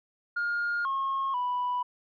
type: tone with pitch steps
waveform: sine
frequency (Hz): 1417 / 1083 / 987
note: F6 / C#6 / B5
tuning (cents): +25 / -41 / -1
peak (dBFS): -25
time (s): 0.36-1.83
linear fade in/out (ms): 10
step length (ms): 490
effects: tanh soft clip ceiling -24 dBFS